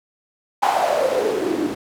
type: noise with band-pass filter sweep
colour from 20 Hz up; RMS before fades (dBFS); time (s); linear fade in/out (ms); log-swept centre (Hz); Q
white; -20; 0.62-1.75; 10; 850 to 270; 7.8
effects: none